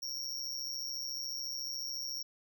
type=tone with amplitude modulation; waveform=square; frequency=5570 Hz; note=F8; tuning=5 cents flat; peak=-33 dBFS; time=0.02-2.23 s; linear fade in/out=10 ms; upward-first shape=sine; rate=134 Hz; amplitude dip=95%; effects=none